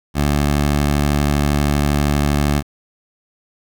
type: tone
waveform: 15% pulse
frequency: 72.6 Hz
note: D2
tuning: 19 cents flat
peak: -8 dBFS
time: 0.14-2.63 s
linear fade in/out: 50 ms
effects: 8-bit